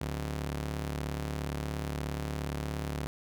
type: ring-modulated tone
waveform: sawtooth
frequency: 109 Hz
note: A2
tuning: 16 cents flat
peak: -26 dBFS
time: 0.01-3.07 s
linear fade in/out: 0 ms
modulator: 36 Hz
effects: none